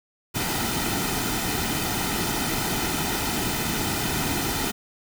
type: noise with comb filter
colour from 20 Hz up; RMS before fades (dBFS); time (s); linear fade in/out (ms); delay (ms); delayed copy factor
pink; -26; 0.34-4.72; 20; 1.8; -0.6
effects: none